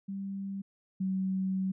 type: tone pair in turn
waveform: sine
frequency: 196 / 189.54 Hz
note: G3 / F#3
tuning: 0 / +42 cents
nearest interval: minor second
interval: 58 cents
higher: first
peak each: -34 / -28 dBFS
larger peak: second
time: 0.08-0.62 / 1-1.72 s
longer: second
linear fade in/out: 10 ms
effects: none